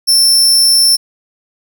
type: tone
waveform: sawtooth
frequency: 5370 Hz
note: E8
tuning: 31 cents sharp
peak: -4 dBFS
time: 0.07-0.97 s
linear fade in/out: 20 ms
effects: none